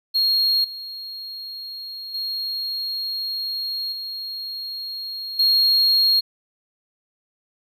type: tone with level steps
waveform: triangle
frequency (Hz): 4267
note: C8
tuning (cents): +33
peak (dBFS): -15 / -30 / -23 / -27 / -13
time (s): 0.14-6.21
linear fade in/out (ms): 20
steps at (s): 0.64 / 2.14 / 3.92 / 5.39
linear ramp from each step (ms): 5
effects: none